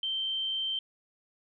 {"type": "tone", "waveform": "sine", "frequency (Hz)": 3124, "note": "G7", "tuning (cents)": -7, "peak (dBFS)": -29, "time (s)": [0.03, 0.79], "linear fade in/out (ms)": 2, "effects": []}